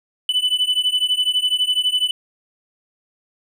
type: beating tone pair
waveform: triangle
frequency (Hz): 2988 / 3000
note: F#7 / F#7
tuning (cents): +16 / +23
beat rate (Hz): 12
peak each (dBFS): -18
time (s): 0.29-2.11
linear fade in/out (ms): 2
effects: none